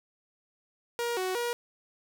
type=tone with pitch steps; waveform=sawtooth; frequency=473.7 / 371.8 / 477.7 Hz; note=A#4 / F#4 / A#4; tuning=+28 / +8 / +42 cents; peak=-25 dBFS; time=0.99-1.53 s; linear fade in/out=0 ms; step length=180 ms; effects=none